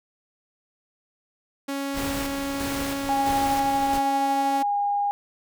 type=tone; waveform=sawtooth; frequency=277.2 Hz; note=C#4; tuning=in tune; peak=-23 dBFS; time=1.68-4.63 s; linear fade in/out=10 ms
type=noise with tremolo; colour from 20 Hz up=pink; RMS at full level=-32 dBFS; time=1.93-4.01 s; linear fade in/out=50 ms; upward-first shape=square; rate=1.5 Hz; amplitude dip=50%
type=tone with pitch glide; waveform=sine; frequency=819 to 812.9 Hz; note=G#5 to G#5; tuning=-24 to -37 cents; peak=-21 dBFS; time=3.09-5.11 s; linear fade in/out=0 ms; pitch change=-13 cents; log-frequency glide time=4.59-4.77 s
effects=none